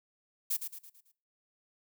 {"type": "noise with echo", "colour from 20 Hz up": "violet", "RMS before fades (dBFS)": -31, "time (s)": [0.5, 0.57], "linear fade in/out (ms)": 10, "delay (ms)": 110, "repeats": 5, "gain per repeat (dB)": -7, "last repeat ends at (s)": 1.12, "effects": ["noise-tail reverb RT60 0.4 s tail -20 dB re dry"]}